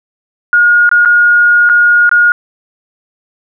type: tone with dropouts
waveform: sine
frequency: 1433 Hz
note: F6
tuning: 44 cents sharp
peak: -4 dBFS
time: 0.53-2.32 s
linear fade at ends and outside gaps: 1 ms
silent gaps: 0.892-0.914 / 1.05-1.057 / 1.691-1.697 / 2.093-2.114 s
effects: none